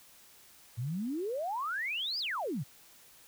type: exponential two-way sweep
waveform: sine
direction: up then down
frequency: 109.8 to 5110 to 114.8 Hz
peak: -32 dBFS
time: 0.77-2.64 s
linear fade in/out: 20 ms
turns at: 2.19 s
effects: white hiss -58 dBFS RMS until 3.27 s